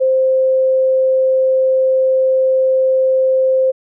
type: tone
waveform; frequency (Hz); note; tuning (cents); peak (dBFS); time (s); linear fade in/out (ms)
sine; 523.3; C5; 0; -10; 0-3.72; 20
effects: none